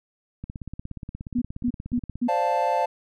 click train, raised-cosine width 5 ms, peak -22 dBFS, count 30, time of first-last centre 0.44-2.156 s, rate 16.9 Hz
sine tone bursts, 242.9 Hz, B3, 29 cents flat, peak -20 dBFS, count 4, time 1.35-2.282 s, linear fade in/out 10 ms, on 68 ms, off 220 ms
triangle chord, D minor seventh, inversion third, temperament equal, 523.3 / 587.3 / 698.5 / 880 Hz, C5 / D5 / F5 / A5, 0 / 0 / 0 / 0 cents, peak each -26 / -26 / -24 / -22 dBFS, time 2.28-2.86 s, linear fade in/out 10 ms
effects none

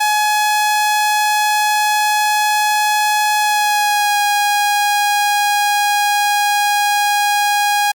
sawtooth tone with pitch glide, 844 to 822.3 Hz, G#5 to G#5, +28 to -17 cents, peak -9 dBFS, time 0-7.92 s, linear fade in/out 10 ms, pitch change -45 cents, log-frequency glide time 3.38-4.19 s, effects Opus 48 kbps

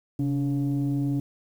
sine tone pair together, 134.5 / 285 Hz, C3 / C#4, +48 / +48 cents, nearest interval octave + minor second, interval 1300 cents, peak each -24 dBFS, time 0.19-1.2 s, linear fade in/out 5 ms, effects tanh soft clip ceiling -19 dBFS + 9-bit

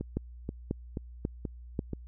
two click trains, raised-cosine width 3 ms, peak -17 / -21 dBFS, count 4 / 5, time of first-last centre 0.17-1.792 / 0.01-1.933 s, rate 1.85 / 2.08 Hz, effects added 60 Hz sine -44 dBFS peak until 2.07 s

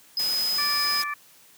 triangle tone, 5040 Hz, D#8, 21 cents sharp, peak -22 dBFS, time 0.17-1.02 s, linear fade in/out 2 ms
white noise, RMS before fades -34 dBFS, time 0.19-1.04 s, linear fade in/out 5 ms
harmonic tone, 584 Hz, D5, 10 cents flat, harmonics 2 / 3 / 4, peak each -30 / -32 / -34 dBFS, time 0.58-1.14 s, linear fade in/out 5 ms
effects white hiss -54 dBFS RMS until 1.57 s + high-pass 100 Hz 12 dB/octave

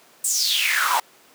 pink noise with high-pass filter sweep, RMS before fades -21 dBFS, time 0.24-1 s, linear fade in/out 5 ms, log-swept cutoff 8500 to 820 Hz, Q 7, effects pink hiss -52 dBFS RMS until 1.34 s + high-pass 300 Hz 12 dB/octave

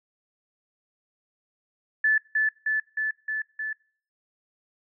sine tone with echo, 1741 Hz, A6, 19 cents flat, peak -18 dBFS, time 2.04-2.18 s, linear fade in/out 5 ms, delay 310 ms, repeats 5, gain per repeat -2 dB, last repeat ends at 3.73 s, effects noise-tail reverb RT60 0.5 s tail -24 dB re dry

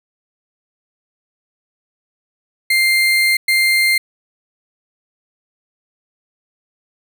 35% pulse tone bursts at uneven times, 2100 Hz, C7, 6 cents sharp, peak -10 dBFS, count 2, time 2.7-3.37 / 3.48-3.98 s, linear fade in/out 5 ms, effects none

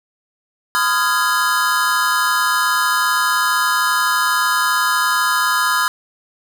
square chord, F half-diminished seventh, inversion second, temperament equal with one note detuned, 1013.2 / 1244.5 / 1396.9 / 1661.2 Hz, Cb6 / Eb6 / F6 / Ab6, +44 / 0 / 0 / 0 cents, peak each -21 dBFS, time 0.75-5.88 s, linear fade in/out 0 ms, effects none

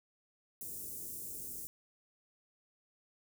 white band-stop noise, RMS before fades -44 dBFS, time 0.61-1.67 s, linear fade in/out 0 ms, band 430 to 7400 Hz, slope 24 dB/octave, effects none

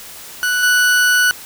40% pulse tone with level steps, 1480 Hz, F#6, in tune, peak -14 / -10 dBFS, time 0.43-1.31 s, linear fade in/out 0 ms, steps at 0.63 s, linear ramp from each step 2 ms, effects white hiss -35 dBFS RMS until 1.45 s

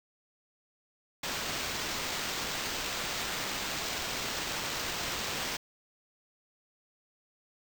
violet noise with sample-and-hold, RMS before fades -35 dBFS, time 1.23-5.57 s, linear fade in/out 5 ms, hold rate 11025 Hz, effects none

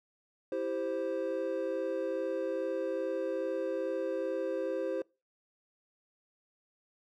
triangle chord, C major, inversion first, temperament equal, 329.6 / 392 / 523.3 Hz, E4 / G4 / C5, 0 / 0 / 0 cents, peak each -36 / -35 / -32 dBFS, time 0.52-5.02 s, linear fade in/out 2 ms, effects noise-tail reverb RT60 0.3 s tail -25 dB re dry

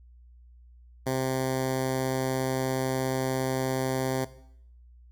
10% pulse tone with notch filter, 131 Hz, C3, 2 cents sharp, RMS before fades -28 dBFS, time 1.06-4.25 s, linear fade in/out 10 ms, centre 2700 Hz, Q 1.4, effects noise-tail reverb RT60 0.7 s tail -17 dB re dry + added 60 Hz sine -50 dBFS peak until 5.11 s

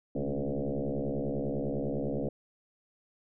sine tone with frequency modulation, 134.5 Hz, C3, 48 cents sharp, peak -29 dBFS, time 0.15-2.29 s, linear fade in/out 5 ms, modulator 69.8 Hz, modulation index 6.6, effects none

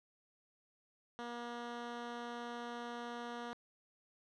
10% pulse tone, 238.5 Hz, A#3, 40 cents sharp, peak -34 dBFS, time 1.19-3.53 s, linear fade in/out 0 ms, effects low-pass 4000 Hz 12 dB/octave

